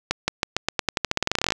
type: accelerating click train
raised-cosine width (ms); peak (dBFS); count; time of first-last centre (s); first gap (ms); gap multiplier
0.2; -3; 22; 0.11-1.522; 170; 0.89
effects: none